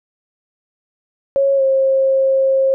sine tone with pitch glide, 550 to 535.3 Hz, C#5 to C5, -14 to +39 cents, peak -11 dBFS, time 1.36-2.74 s, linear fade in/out 0 ms, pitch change -47 cents, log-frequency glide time 1.56-1.62 s, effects none

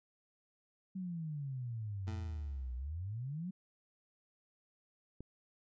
sine exponential two-way sweep, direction down then up, 192.5 to 60.2 to 192.5 Hz, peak -38 dBFS, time 0.95-3.51 s, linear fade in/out 10 ms, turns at 2.75 s
20% pulse tone with exponential decay, 110.1 Hz, A2, 2 cents sharp, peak -37 dBFS, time 2.07-2.9 s, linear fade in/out 5 ms, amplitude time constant 180 ms
click, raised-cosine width 3 ms, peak -34 dBFS, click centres 5.206 s
effects resampled to 16000 Hz

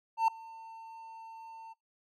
triangle tone with ADSR envelope, 901 Hz, A5, 41 cents sharp, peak -19 dBFS, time 0.17-1.74 s, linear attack 110 ms, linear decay 3 ms, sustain -24 dB, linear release 20 ms, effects noise-tail reverb RT60 0.2 s tail -25 dB re dry

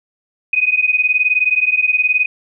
sine beating tone pair, 2489 / 2508 Hz, D#7 / D#7, 0 / +13 cents, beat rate 19 Hz, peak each -15 dBFS, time 0.53-2.26 s, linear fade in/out 5 ms, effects none

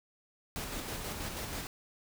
pink noise with tremolo, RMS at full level -38 dBFS, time 0.56-1.67 s, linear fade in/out 0 ms, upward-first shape square, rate 6.2 Hz, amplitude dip 30%, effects none

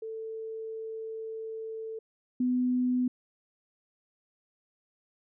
sine tone pair in turn, 444.1 / 250.3 Hz, A4 / B3, +16 / +23 cents, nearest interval minor seventh, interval 993 cents, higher first, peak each -35 / -24 dBFS, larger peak second, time 0.02-1.99 / 2.4-3.08 s, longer first, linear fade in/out 5 ms, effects none

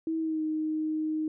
sine tone with pitch glide, 322.8 to 311.4 Hz, E4 to D#4, -36 to +2 cents, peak -27 dBFS, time 0.07-1.28 s, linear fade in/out 2 ms, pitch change -62 cents, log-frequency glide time 0.19-0.42 s, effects none

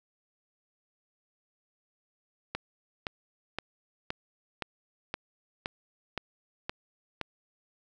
click train, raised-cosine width 0.3 ms, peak -16 dBFS, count 10, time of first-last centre 2.55-7.213 s, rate 1.93 Hz, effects none

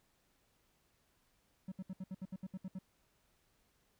triangle tone bursts, 188 Hz, F#3, 28 cents sharp, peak -38 dBFS, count 11, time 1.68-2.789 s, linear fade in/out 5 ms, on 39 ms, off 68 ms, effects pink hiss -75 dBFS RMS until 3.99 s

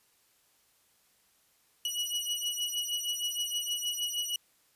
sawtooth beating tone pair, 2919 / 2925.4 Hz, F#7 / F#7, -24 / -20 cents, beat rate 6.4 Hz, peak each -31 / -31 dBFS, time 1.85-4.36 s, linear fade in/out 2 ms, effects white hiss -68 dBFS RMS until 4.75 s + resampled to 32000 Hz

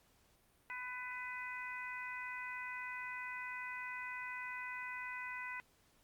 harmonic tone, 500 Hz, B4, 21 cents sharp, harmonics 2 / 3 / 4 / 5, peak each -48 / -48 / -45 / -49 dBFS, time 0.7-5.6 s, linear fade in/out 0 ms, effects pink hiss -71 dBFS RMS until 6.03 s + Opus 48 kbps

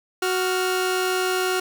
sawtooth tone pair together, 370.5 / 1400 Hz, F#4 / F6, +2 / +4 cents, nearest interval octave + major seventh, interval 2302 cents, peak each -18 / -23 dBFS, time 0.22-1.6 s, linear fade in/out 5 ms, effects none

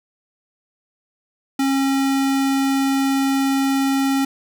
square tone, 271.7 Hz, C#4, 35 cents flat, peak -17 dBFS, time 1.59-4.25 s, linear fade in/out 5 ms, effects none

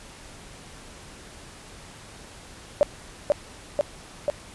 sine tone with echo, 585 Hz, D5, 7 cents flat, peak -13 dBFS, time 2.81-2.83 s, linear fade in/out 0 ms, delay 490 ms, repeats 3, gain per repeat -2 dB, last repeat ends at 4.3 s, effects pink hiss -45 dBFS RMS until 4.54 s + resampled to 24000 Hz

